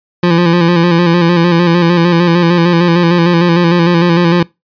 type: tone with vibrato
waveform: 25% pulse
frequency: 171.8 Hz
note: F3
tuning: 28 cents flat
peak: -3 dBFS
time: 0.23-4.43 s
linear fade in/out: 5 ms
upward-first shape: square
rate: 6.6 Hz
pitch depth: 42 cents each way
effects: noise-tail reverb RT60 0.2 s tail -22 dB re dry + resampled to 11025 Hz